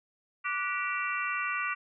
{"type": "harmonic tone with a mistuned harmonic", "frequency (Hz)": 389, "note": "G4", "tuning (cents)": -13, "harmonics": [3, 4, 5, 6, 7], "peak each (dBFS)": [-34, -35, -36, -37, -37], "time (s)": [0.44, 1.75], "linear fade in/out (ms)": 20, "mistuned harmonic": 4, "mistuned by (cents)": -100, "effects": []}